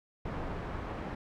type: low-pass noise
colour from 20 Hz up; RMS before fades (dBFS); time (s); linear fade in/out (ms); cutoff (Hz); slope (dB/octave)
pink; -38; 0.25-1.15; 5; 1400; 12
effects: none